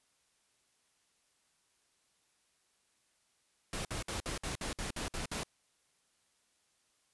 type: noise bursts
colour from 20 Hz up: pink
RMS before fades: -38 dBFS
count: 10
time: 3.73-5.434 s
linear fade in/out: 2 ms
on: 120 ms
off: 56 ms
effects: white hiss -74 dBFS RMS until 7.13 s + resampled to 24000 Hz